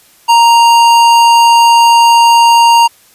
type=tone with tanh clipping; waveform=sine; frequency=932.3 Hz; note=A#5; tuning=in tune; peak=-5 dBFS; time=0.28-2.88 s; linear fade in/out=20 ms; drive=18 dB; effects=white hiss -45 dBFS RMS until 3.14 s + resampled to 32000 Hz